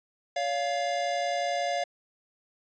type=tone pair together; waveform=square; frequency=567.4 / 698.5 Hz; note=C#5 / F5; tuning=+40 / 0 cents; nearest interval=major third; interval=360 cents; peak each=-32 / -29 dBFS; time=0.36-1.84 s; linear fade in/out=5 ms; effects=resampled to 16000 Hz